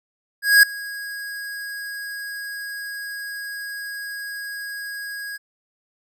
square tone with ADSR envelope, 1648 Hz, G#6, 14 cents flat, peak -8 dBFS, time 0.42-5.38 s, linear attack 210 ms, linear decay 4 ms, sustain -22 dB, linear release 24 ms, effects none

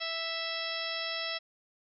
harmonic tone, 659.3 Hz, E5, in tune, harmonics 1 / 2 / 3 / 4 / 5 / 6 / 7 / 8, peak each -41 / -43 / -40 / -41 / -40 / -41 / -46 / -39 dBFS, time 0-1.39 s, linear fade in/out 20 ms, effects none

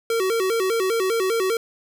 square tone with vibrato, 415.3 Hz, G#4, in tune, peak -20 dBFS, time 0.1-1.57 s, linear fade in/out 2 ms, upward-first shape square, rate 5 Hz, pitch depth 170 cents each way, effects none

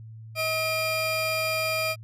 30% pulse tone pair together, 637 / 2405 Hz, D#5 / D7, +41 / +41 cents, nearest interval octave + major seventh, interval 2300 cents, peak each -25 dBFS, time 0.35-1.96 s, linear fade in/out 50 ms, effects added 111 Hz sine -40 dBFS peak until 2.03 s + resampled to 32000 Hz

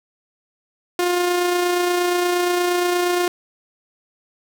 sawtooth tone with amplitude modulation, 354.4 Hz, F4, 25 cents sharp, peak -12 dBFS, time 0.99-3.28 s, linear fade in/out 2 ms, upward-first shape sine, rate 28.5 Hz, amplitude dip 30%, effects none

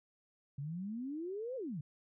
sine exponential two-way sweep, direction up then down, 134.6 to 539 to 134.6 Hz, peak -38 dBFS, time 0.58-1.81 s, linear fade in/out 5 ms, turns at 1.56 s, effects none

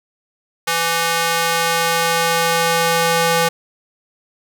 square tone with high-pass filter sweep, 167 Hz, E3, 23 cents sharp, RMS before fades -17 dBFS, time 0.67-3.49 s, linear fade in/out 10 ms, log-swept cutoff 980 to 500 Hz, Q 0.71, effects none

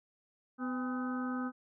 harmonic tone with a mistuned harmonic, 252.4 Hz, B3, 38 cents sharp, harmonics 1 / 2 / 3 / 4 / 5 / 6, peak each -34 / -47 / -47 / -51 / -42 / -46 dBFS, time 0.58-1.52 s, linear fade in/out 50 ms, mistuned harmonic 3, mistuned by +97 cents, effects none

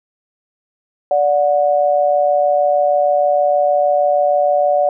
sine tone pair together, 583.6 / 730 Hz, D5 / F#5, -11 / -24 cents, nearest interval major third, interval 387 cents, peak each -13 / -15 dBFS, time 1.11-4.89 s, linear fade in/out 2 ms, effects none

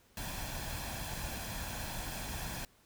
pink noise with comb filter, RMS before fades -40 dBFS, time 0.17-2.65 s, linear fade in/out 2 ms, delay 1.2 ms, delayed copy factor +0.55, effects pink hiss -66 dBFS RMS until 2.85 s

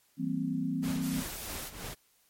sine chord, C dominant seventh, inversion first, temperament equal with one note detuned, 164.81 / 193.97 / 233.1 / 261.6 Hz, E3 / G3 / Bb3 / C4, 0 / -18 / 0 / 0 cents, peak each -35 / -37 / -37 / -32 dBFS, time 0.17-1.24 s, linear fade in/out 50 ms
pink noise with tremolo, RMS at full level -39 dBFS, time 0.82-1.95 s, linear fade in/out 20 ms, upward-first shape triangle, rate 3.1 Hz, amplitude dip 75%
white noise, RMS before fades -42 dBFS, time 1-1.72 s, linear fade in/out 50 ms
effects white hiss -68 dBFS RMS until 2.29 s + MP3 64 kbps

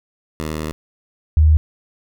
10% pulse / sine tone pair in turn, 77.78 / 77.44 Hz, D#2 / D#2, 0 / -8 cents, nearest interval unison, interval 8 cents, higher first, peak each -15 / -8 dBFS, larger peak second, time 0.4-0.72 / 1.37-1.57 s, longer first, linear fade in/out 0 ms, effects none

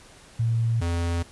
sine / square tone pair in turn, 114.8 / 85.29 Hz, A#2 / F2, -26 / -40 cents, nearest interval perfect fourth, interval 514 cents, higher first, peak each -20 / -24 dBFS, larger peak first, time 0.39-0.81 / 0.81-1.23 s, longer neither, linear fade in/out 10 ms, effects pink hiss -50 dBFS RMS until 1.31 s + resampled to 24000 Hz

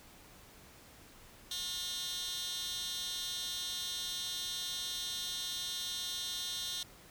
15% pulse tone with high-pass filter, 359.3 Hz, F4, 49 cents sharp, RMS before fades -39 dBFS, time 1.51-6.83 s, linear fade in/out 2 ms, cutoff 3800 Hz, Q 2.6, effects pink hiss -57 dBFS RMS until 7.1 s

